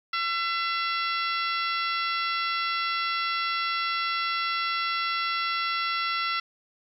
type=harmonic tone with a mistuned harmonic; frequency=675 Hz; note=E5; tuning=41 cents sharp; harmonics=2 / 3 / 4 / 5 / 6 / 7 / 8; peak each=-28 / -32 / -34 / -36 / -38 / -39 / -40 dBFS; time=0.13-6.4 s; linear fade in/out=5 ms; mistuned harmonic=7; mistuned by=-43 cents; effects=10-bit